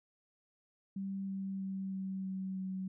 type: tone with pitch steps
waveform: sine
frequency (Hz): 194.7 / 193.47 / 192.24 / 191.02 / 189.81 / 188.61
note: G3 / G3 / G3 / G3 / F#3 / F#3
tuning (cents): -12 / -22 / -34 / -45 / +44 / +33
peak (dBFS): -36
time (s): 0.96-2.88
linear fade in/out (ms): 5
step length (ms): 320
effects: none